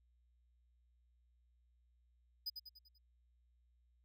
square tone with echo, 4978 Hz, D#8, in tune, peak -39 dBFS, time 2.46-2.5 s, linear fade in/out 10 ms, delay 97 ms, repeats 5, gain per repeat -6 dB, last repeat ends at 2.985 s, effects added 60 Hz sine -70 dBFS peak until 4.04 s

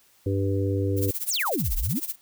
harmonic tone, 98 Hz, G2, in tune, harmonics 1 / 3 / 4 / 5, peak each -24 / -29 / -30 / -31 dBFS, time 0.26-1.11 s, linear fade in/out 5 ms
violet noise with tremolo, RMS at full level -28 dBFS, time 0.96-2.16 s, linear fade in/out 50 ms, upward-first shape sine, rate 16 Hz, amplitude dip 85%
sine exponential two-way sweep, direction down then up, 11500 to 30.87 to 347.7 Hz, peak -24 dBFS, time 1.27-2 s, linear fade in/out 20 ms, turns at 1.76 s
effects white hiss -60 dBFS RMS until 2.21 s

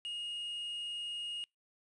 triangle tone with quantisation, 2862 Hz, F7, 42 cents sharp, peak -36 dBFS, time 0.05-1.44 s, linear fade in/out 0 ms, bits 10, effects noise-tail reverb RT60 0.2 s tail -26 dB re dry + resampled to 24000 Hz

